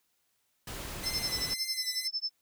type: noise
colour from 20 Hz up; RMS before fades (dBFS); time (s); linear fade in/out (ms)
pink; -40; 0.67-1.54; 5
type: tone with vibrato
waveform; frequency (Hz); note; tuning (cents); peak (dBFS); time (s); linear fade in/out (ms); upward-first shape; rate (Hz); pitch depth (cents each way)
10% pulse; 2044; C7; -41; -28; 1.03-2.08; 10; sine; 2; 32
type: tone with tremolo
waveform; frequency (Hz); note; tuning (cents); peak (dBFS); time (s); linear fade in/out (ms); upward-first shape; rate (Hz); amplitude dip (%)
sine; 5274; E8; 0; -28; 1.05-2.31; 20; sine; 11; 100
effects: white hiss -75 dBFS RMS until 2.41 s